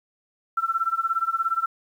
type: tone with tremolo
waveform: sine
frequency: 1343 Hz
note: E6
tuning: 32 cents sharp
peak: -18 dBFS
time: 0.57-1.66 s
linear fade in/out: 5 ms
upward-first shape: sine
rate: 17 Hz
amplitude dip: 90%
effects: 9-bit